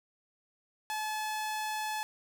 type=tone; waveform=sawtooth; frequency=860 Hz; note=A5; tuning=40 cents flat; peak=-29 dBFS; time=0.9-2.03 s; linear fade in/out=0 ms; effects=none